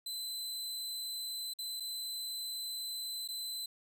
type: tone with dropouts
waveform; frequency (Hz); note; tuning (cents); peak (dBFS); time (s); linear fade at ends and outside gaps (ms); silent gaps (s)
sawtooth; 4036; B7; +37; -35; 0.06-3.66; 5; 1.537-1.587 / 1.8-1.804 / 3.277-3.286
effects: none